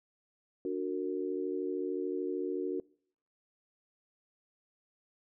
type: chord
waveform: sine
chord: D augmented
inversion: none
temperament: just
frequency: 293.7 / 367.1 / 458.9 Hz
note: D4 / F#4 / A#4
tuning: 0 / -14 / -27 cents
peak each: -37 / -34 / -38 dBFS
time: 0.65-2.8 s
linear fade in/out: 2 ms
effects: noise-tail reverb RT60 0.6 s tail -24 dB re dry